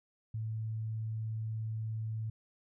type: tone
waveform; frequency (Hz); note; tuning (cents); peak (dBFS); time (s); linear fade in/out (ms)
sine; 110.4; A2; +6; -34; 0.34-2.3; 5
effects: none